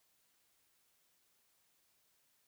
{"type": "silence", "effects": ["white hiss -75 dBFS RMS until 2.47 s"]}